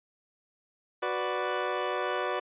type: chord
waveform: 20% pulse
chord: B minor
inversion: second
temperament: equal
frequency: 370 / 493.9 / 587.3 Hz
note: F#4 / B4 / D5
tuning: 0 / 0 / 0 cents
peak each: -28 dBFS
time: 1.02-2.4 s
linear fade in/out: 10 ms
effects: resampled to 8000 Hz